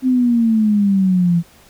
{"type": "exponential sweep", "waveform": "sine", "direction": "down", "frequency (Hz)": [261.6, 167.5], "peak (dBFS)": -11, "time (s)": [0.02, 1.43], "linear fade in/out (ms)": 50, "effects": ["pink hiss -48 dBFS RMS until 1.69 s"]}